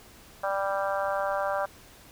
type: harmonic tone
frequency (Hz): 196.3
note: G3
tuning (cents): +3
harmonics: 3 / 4 / 5 / 6 / 7 / 8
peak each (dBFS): -29 / -32 / -35 / -35 / -36 / -37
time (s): 0.43-1.66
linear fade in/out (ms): 10
effects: pink hiss -52 dBFS RMS until 2.11 s